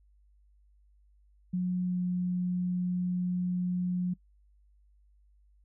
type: tone with pitch glide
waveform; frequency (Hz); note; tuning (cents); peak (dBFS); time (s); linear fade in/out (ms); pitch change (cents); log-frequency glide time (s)
sine; 180.9 to 179.75; F#3 to F#3; -39 to -50; -27; 1.53-4.14; 10; -11; 1.84-2
effects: noise-tail reverb RT60 0.1 s tail -23 dB re dry + added 50 Hz sine -60 dBFS peak until 5.64 s